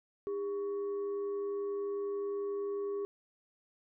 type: tone with frequency modulation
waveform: sine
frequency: 403.1 Hz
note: G4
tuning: 48 cents sharp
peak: -33 dBFS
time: 0.27-3.05 s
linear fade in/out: 0 ms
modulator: 715 Hz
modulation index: 0.28
effects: none